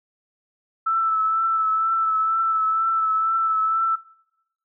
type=tone with vibrato; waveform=sine; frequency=1318 Hz; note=E6; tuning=1 cent flat; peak=-18 dBFS; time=0.86-3.96 s; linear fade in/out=10 ms; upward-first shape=triangle; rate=2.1 Hz; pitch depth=28 cents each way; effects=noise-tail reverb RT60 0.8 s tail -20 dB re dry